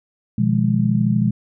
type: chord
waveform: sine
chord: F half-diminished seventh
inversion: second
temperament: equal with one note detuned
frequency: 122.26 / 155.56 / 174.61 / 207.7 Hz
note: Cb3 / Eb3 / F3 / Ab3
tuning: -17 / 0 / 0 / 0 cents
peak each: -19 / -24 / -22 / -18 dBFS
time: 0.38-1.31 s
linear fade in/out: 5 ms
effects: none